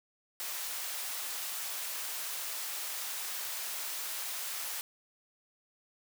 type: high-pass noise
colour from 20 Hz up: white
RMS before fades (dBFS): -38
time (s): 0.4-4.81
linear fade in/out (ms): 0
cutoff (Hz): 650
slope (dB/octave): 12
effects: none